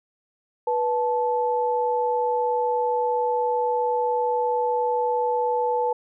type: tone pair together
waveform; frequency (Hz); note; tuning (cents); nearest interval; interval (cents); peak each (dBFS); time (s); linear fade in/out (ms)
sine; 489.2 / 872.2; B4 / A5; -16 / -15; minor seventh; 1001; -23; 0.67-5.93; 5
effects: none